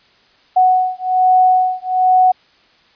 sine beating tone pair, 740 / 741.2 Hz, F#5 / F#5, 0 / +3 cents, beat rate 1.2 Hz, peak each -13 dBFS, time 0.56-2.32 s, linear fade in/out 10 ms, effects white hiss -52 dBFS RMS until 2.95 s + resampled to 11025 Hz

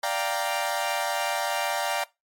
sawtooth chord, G minor seventh, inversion second, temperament equal, 587.3 / 698.5 / 784 / 932.3 Hz, D5 / F5 / G5 / Bb5, 0 / 0 / 0 / 0 cents, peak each -27 dBFS, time 0.03-2.04 s, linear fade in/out 5 ms, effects noise-tail reverb RT60 0.2 s tail -20 dB re dry + MP3 64 kbps

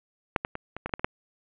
clicks, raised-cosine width 0.5 ms, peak -7 / -13 / -18 / -20 / -15 / -30 / -10 / -24 / -7 dBFS, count 9, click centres 0.362 / 0.449 / 0.554 / 0.766 / 0.86 / 0.894 / 0.938 / 0.995 / 1.045 s, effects resampled to 8000 Hz + 8-bit

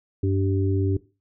harmonic tone, 96.7 Hz, G2, 23 cents flat, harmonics 1 / 3 / 4, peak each -21 / -26 / -27 dBFS, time 0.23-0.97 s, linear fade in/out 5 ms, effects noise-tail reverb RT60 0.3 s tail -18 dB re dry

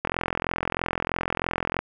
click train, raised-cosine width 0.5 ms, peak -9 dBFS, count 76, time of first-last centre 0.05-1.79 s, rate 43.1 Hz, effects none

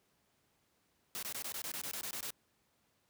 white noise bursts, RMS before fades -41 dBFS, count 12, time 1.15-2.305 s, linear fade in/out 0 ms, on 77 ms, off 21 ms, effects pink hiss -75 dBFS RMS until 3.09 s + high-pass 80 Hz 12 dB/octave

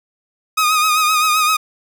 sawtooth tone with vibrato, 1247 Hz, D#6, 3 cents sharp, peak -9 dBFS, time 0.57-1.57 s, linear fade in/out 10 ms, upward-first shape sine, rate 7.7 Hz, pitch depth 45 cents each way, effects none

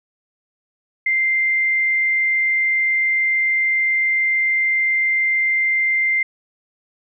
sine tone, 2091 Hz, C7, 2 cents flat, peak -15 dBFS, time 1.06-6.23 s, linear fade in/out 5 ms, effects none

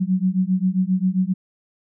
sine beating tone pair, 182.3 / 189.8 Hz, F#3 / F#3, -25 / +44 cents, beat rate 7.5 Hz, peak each -20 dBFS, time 0-1.34 s, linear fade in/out 20 ms, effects none

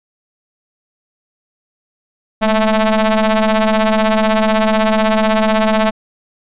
sawtooth ring-modulated tone, 220 Hz, A3, in tune, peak -4 dBFS, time 2.41-5.91 s, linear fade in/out 20 ms, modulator 432 Hz, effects resampled to 8000 Hz

